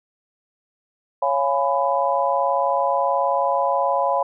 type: chord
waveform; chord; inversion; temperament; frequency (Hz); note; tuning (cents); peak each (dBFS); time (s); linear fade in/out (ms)
sine; C# dominant seventh; none; just; 554.4 / 693 / 831.5 / 997.9; C#5 / E#5 / G#5 / B5; 0 / -14 / +2 / +18; -22 / -24 / -24 / -22; 1.22-4.23; 5
effects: none